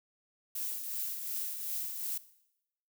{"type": "noise with tremolo", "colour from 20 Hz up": "violet", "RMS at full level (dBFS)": -35, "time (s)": [0.55, 2.18], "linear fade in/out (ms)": 5, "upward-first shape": "triangle", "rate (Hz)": 2.7, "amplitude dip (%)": 50, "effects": ["noise-tail reverb RT60 0.8 s tail -17 dB re dry"]}